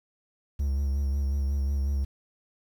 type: tone with vibrato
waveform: triangle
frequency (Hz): 69.3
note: C#2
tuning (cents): 0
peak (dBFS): -22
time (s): 0.59-2.05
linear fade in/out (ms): 10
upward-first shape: sine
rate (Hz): 5.5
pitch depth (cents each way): 37
effects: 9-bit